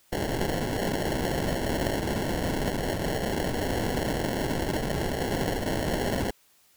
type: noise with sample-and-hold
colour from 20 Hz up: violet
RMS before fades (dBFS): -28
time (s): 0.12-6.31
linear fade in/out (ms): 10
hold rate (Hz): 1225
effects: white hiss -62 dBFS RMS until 6.76 s